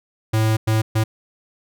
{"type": "tone bursts at uneven times", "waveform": "square", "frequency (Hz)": 110, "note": "A2", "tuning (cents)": 0, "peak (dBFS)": -16, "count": 3, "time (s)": [[0.33, 0.57], [0.67, 0.82], [0.95, 1.04]], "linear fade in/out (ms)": 10, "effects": []}